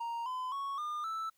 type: tone with pitch steps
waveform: triangle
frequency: 932.3 / 1016.7 / 1108.7 / 1209 / 1318.5 Hz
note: A#5 / B5 / C#6 / D6 / E6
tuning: 0 / +50 / 0 / +50 / 0 cents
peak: -33 dBFS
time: 0-1.3 s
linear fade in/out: 10 ms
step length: 260 ms
effects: white hiss -74 dBFS RMS until 1.37 s